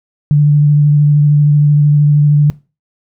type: tone with vibrato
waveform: sine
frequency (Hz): 147.2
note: D3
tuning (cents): +4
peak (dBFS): -5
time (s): 0.31-2.5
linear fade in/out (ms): 0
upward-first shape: triangle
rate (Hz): 13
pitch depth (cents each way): 19
effects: noise-tail reverb RT60 0.3 s tail -21 dB re dry